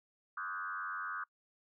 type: tone with frequency modulation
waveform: sine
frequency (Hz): 1349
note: E6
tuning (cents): +40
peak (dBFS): -37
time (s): 0.37-1.24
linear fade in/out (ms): 5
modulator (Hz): 91.8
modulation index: 2.5
effects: noise-tail reverb RT60 0.1 s tail -25 dB re dry